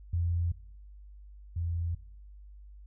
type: tone pair in turn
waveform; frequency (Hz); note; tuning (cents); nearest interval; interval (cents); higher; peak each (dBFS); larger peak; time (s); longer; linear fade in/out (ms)
sine; 85.7 / 84.72; F2 / E2; -32 / +48; unison; 20; first; -26 / -29; first; 0.13-0.52 / 1.56-1.95; neither; 5
effects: noise-tail reverb RT60 0.8 s tail -22 dB re dry + added 50 Hz sine -47 dBFS peak until 2.86 s